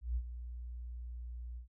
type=tone with ADSR envelope; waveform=sine; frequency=59.9 Hz; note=A#1; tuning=48 cents sharp; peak=-30 dBFS; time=0.01-1.68 s; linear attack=150 ms; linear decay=62 ms; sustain=-11 dB; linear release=110 ms; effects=none